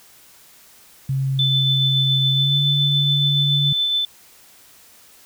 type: tone with pitch glide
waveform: sine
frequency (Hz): 134.7 to 142.54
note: C#3 to C#3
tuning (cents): -49 to +49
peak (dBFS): -18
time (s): 1.09-3.73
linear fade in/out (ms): 5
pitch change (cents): +98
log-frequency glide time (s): 2.31-2.6
type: tone with tremolo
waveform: sine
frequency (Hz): 3520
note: A7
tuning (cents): 0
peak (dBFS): -16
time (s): 1.39-4.05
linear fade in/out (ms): 2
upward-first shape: sine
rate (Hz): 7.1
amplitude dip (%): 25
effects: white hiss -49 dBFS RMS until 5.25 s